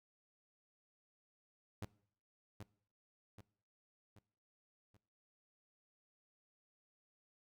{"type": "tone with echo", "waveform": "sawtooth", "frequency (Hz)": 102.5, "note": "G#2", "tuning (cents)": -22, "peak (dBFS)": -38, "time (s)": [1.82, 1.85], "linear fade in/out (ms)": 0, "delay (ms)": 780, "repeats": 4, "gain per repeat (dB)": -6, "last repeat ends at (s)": 4.97, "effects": ["noise-tail reverb RT60 0.6 s tail -21 dB re dry"]}